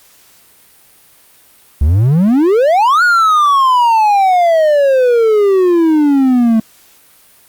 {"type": "exponential two-way sweep", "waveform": "triangle", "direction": "up then down", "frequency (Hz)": [67, 1466, 218.5], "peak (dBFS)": -5, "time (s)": [1.81, 6.6], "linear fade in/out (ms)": 5, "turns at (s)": 3.03, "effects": ["white hiss -46 dBFS RMS until 7.48 s", "Opus 48 kbps"]}